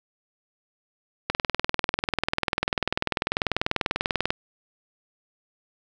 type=click train; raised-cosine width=0.3 ms; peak=-6 dBFS; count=62; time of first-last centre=1.3-4.305 s; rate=20.3 Hz; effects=none